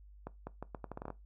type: accelerating click train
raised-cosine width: 1 ms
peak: -27 dBFS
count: 11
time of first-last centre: 0.27-1.103 s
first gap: 200 ms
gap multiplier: 0.78
effects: noise-tail reverb RT60 0.2 s tail -19 dB re dry + added 50 Hz sine -53 dBFS peak until 1.25 s